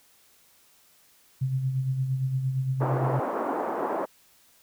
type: tone with tremolo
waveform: sine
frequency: 131.7 Hz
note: C3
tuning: 12 cents sharp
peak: -22 dBFS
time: 1.41-3.2 s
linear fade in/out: 10 ms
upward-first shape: sine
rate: 8.7 Hz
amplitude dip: 50%
type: band-pass noise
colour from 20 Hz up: white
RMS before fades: -29 dBFS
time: 2.8-4.06 s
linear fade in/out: 20 ms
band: 260 to 1000 Hz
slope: 24 dB/octave
effects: white hiss -60 dBFS RMS until 4.62 s